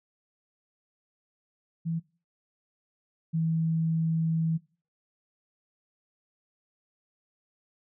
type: tone pair in turn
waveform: sine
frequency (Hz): 164.81 / 162.35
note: E3 / E3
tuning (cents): 0 / -26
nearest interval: unison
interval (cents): 26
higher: first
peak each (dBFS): -27 / -24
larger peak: second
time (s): 1.85-2 / 3.33-4.58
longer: second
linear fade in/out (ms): 20
effects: noise-tail reverb RT60 0.4 s tail -22 dB re dry

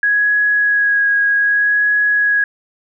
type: tone with vibrato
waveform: sine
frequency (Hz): 1661.2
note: G#6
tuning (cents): 0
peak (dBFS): -11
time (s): 0.03-2.44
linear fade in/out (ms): 2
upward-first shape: sine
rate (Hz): 0.64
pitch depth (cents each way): 15
effects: none

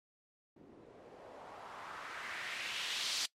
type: noise with low-pass filter sweep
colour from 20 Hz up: blue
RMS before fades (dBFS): -43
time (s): 0.56-3.26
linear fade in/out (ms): 5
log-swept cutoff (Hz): 300 to 4800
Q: 1.8
effects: noise-tail reverb RT60 0.1 s tail -21 dB re dry + MP3 64 kbps

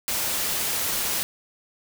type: noise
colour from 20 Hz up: white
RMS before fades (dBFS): -26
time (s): 0.08-1.23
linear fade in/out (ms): 0
effects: none

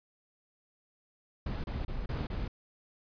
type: noise bursts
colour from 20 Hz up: brown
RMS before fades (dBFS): -35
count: 5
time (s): 1.46-2.48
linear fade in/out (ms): 5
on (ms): 180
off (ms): 30
effects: resampled to 11025 Hz

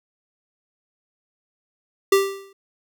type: tone with exponential decay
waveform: square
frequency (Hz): 392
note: G4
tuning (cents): 0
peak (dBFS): -11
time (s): 2.12-2.53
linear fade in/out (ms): 5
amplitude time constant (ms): 88
effects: none

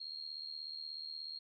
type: tone with amplitude modulation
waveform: sine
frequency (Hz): 4251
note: C8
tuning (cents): +27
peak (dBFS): -39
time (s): 0-1.39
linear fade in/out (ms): 10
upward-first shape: sine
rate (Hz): 76.6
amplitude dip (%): 75
effects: none

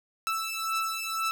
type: beating tone pair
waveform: sawtooth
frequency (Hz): 1318.5 / 1320.5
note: E6 / E6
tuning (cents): 0 / +3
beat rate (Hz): 2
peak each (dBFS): -28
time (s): 0.27-1.31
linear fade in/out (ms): 0
effects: none

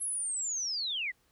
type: linear sweep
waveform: sine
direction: down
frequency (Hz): 11000 to 1864.7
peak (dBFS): -31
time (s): 0-1.12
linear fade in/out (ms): 20
effects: pink hiss -70 dBFS RMS until 1.31 s

